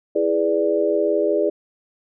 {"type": "chord", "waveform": "sine", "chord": "E dominant seventh", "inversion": "none", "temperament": "equal", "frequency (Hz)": [329.6, 415.3, 493.9, 587.3], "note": ["E4", "G#4", "B4", "D5"], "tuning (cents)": [0, 0, 0, 0], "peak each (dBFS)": [-23, -20, -26, -21], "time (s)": [0.15, 1.5], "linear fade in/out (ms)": 10, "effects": []}